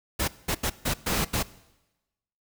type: noise bursts at uneven times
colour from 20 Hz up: pink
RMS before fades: -26 dBFS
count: 6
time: 0.19-0.28 / 0.48-0.55 / 0.63-0.7 / 0.85-0.94 / 1.06-1.25 / 1.33-1.43 s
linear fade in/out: 10 ms
effects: noise-tail reverb RT60 1.0 s tail -19 dB re dry